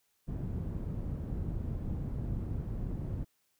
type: low-pass noise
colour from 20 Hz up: white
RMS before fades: -36 dBFS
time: 0.27-3.25 s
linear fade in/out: 20 ms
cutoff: 130 Hz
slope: 12 dB/octave
effects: white hiss -75 dBFS RMS until 3.59 s